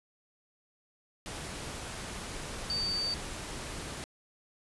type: tone in noise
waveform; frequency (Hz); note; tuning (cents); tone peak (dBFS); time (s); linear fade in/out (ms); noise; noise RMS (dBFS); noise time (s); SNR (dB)
sine; 4600; D8; -37; -30; 2.7-3.14; 0; pink; -40; 1.26-4.04; +7
effects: resampled to 24000 Hz